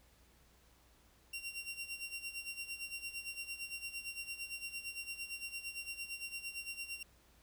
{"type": "tone with tremolo", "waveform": "sawtooth", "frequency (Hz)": 2755, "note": "F7", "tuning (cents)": -24, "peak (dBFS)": -36, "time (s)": [1.33, 7.03], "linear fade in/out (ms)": 5, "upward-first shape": "sine", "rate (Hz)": 8.8, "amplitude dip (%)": 75, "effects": ["added 60 Hz sine -68 dBFS peak until 7.42 s", "pink hiss -68 dBFS RMS until 7.42 s"]}